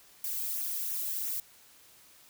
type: noise with flanger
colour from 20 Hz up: violet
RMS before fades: -34 dBFS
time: 0.24-1.4 s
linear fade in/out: 2 ms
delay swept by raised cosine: 0.22 to 1.42 ms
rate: 2.9 Hz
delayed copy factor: -0.55
effects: white hiss -58 dBFS RMS until 2.29 s